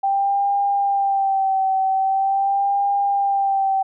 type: tone with vibrato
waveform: sine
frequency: 784 Hz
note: G5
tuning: in tune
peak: -16 dBFS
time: 0.03-3.83 s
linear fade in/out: 10 ms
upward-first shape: sine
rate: 0.43 Hz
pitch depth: 40 cents each way
effects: none